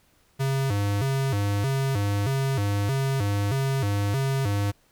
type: tone with vibrato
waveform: square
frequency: 117.2 Hz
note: A#2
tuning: 10 cents sharp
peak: -23 dBFS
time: 0.39-4.72 s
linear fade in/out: 20 ms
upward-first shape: square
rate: 1.6 Hz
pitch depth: 250 cents each way
effects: pink hiss -63 dBFS RMS until 4.91 s